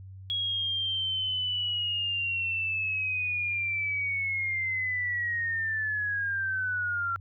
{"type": "linear sweep", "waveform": "sine", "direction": "down", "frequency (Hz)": [3322, 1363], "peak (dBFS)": -27, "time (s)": [0.3, 7.16], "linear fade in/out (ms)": 0, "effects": ["added 95 Hz sine -42 dBFS peak until 7.2 s"]}